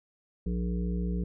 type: harmonic tone with a mistuned harmonic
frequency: 59.4 Hz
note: A#1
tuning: 33 cents sharp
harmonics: 1 / 3 / 5 / 7 / 8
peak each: -30 / -31 / -43 / -42 / -46 dBFS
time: 0.46-1.24 s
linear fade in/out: 5 ms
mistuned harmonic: 8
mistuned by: -20 cents
effects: none